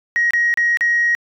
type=tone with dropouts; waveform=sine; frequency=1889 Hz; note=A#6; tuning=22 cents sharp; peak=-12 dBFS; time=0.16-1.15 s; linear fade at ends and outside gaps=0 ms; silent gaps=0.307-0.335 / 0.54-0.574 / 0.771-0.809 s; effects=tanh soft clip ceiling -9 dBFS